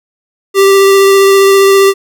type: tone with vibrato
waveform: square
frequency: 392 Hz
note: G4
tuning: in tune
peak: -4 dBFS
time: 0.54-1.94 s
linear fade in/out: 50 ms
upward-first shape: triangle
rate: 15 Hz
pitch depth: 13 cents each way
effects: none